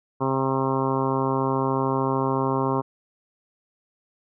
harmonic tone, 133.6 Hz, C3, 36 cents sharp, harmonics 1 / 2 / 3 / 4 / 5 / 6 / 7 / 8 / 9 / 10, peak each -28 / -27 / -27 / -31 / -35 / -33 / -29 / -29 / -38 / -40 dBFS, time 0.2-2.82 s, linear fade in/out 20 ms, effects none

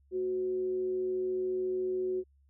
sine tone with frequency modulation, 370 Hz, F#4, in tune, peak -29 dBFS, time 0.11-2.24 s, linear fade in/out 50 ms, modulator 146 Hz, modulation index 0.21, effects added 69 Hz sine -62 dBFS peak until 2.49 s

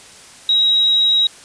sine tone, 3828 Hz, A#7, 45 cents sharp, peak -11 dBFS, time 0.49-1.27 s, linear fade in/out 2 ms, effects white hiss -41 dBFS RMS until 1.44 s + resampled to 22050 Hz

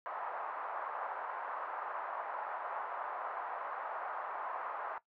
pink band-pass noise, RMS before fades -41 dBFS, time 0.06-4.98 s, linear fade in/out 0 ms, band 730 to 1300 Hz, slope 24 dB/octave, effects noise-tail reverb RT60 0.1 s tail -17 dB re dry

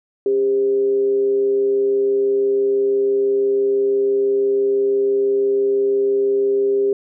sine tone with frequency modulation, 400 Hz, G4, 35 cents sharp, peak -14 dBFS, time 0.26-6.93 s, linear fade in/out 2 ms, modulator 126 Hz, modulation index 0.23, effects none

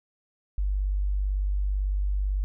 sine tone, 49 Hz, G1, in tune, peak -23 dBFS, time 0.58-2.44 s, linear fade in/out 0 ms, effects none

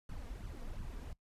brown noise with flanger, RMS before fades -44 dBFS, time 0.09-1.13 s, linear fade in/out 2 ms, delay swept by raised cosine 0.64 to 4.34 ms, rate 2.8 Hz, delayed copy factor +0.7, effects noise-tail reverb RT60 0.1 s tail -20 dB re dry + resampled to 32000 Hz

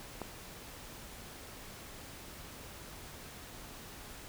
click, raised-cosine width 1 ms, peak -24 dBFS, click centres 0.217 s, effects pink hiss -49 dBFS RMS until 4.28 s

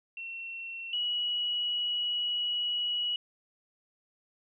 sine tone pair in turn, 2715 / 2922 Hz, F7 / F#7, -50 / -22 cents, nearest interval minor second, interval 128 cents, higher second, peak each -37 / -28 dBFS, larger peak second, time 0.17-0.93 / 0.93-3.16 s, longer second, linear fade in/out 2 ms, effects none

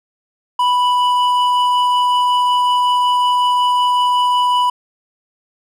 triangle tone pair together, 987.8 / 2958 Hz, B5 / F#7, 0 / -1 cents, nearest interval octave + perfect fifth, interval 1899 cents, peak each -10 / -22 dBFS, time 0.59-4.7 s, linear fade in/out 5 ms, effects none

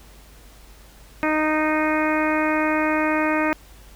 harmonic tone, 309.1 Hz, D#4, 11 cents flat, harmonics 1 / 2 / 3 / 4 / 5 / 6 / 7 / 8, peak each -22 / -25 / -27 / -28 / -29 / -30 / -30 / -31 dBFS, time 1.23-3.53 s, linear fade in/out 0 ms, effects added 50 Hz sine -46 dBFS peak until 3.95 s + pink hiss -50 dBFS RMS until 3.95 s

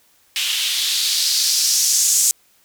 blue noise with band-pass filter sweep, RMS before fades -18 dBFS, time 0.36-2.31 s, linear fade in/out 0 ms, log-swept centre 2900 to 7200 Hz, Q 2.6, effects white hiss -57 dBFS RMS until 2.64 s

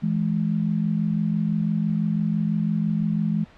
sine tone pair together, 164.81 / 210.8 Hz, E3 / G#3, 0 / +26 cents, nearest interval major third, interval 426 cents, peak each -23 dBFS, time 0.02-3.45 s, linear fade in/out 20 ms, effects pink hiss -51 dBFS RMS until 3.57 s + low-pass 3000 Hz 12 dB/octave

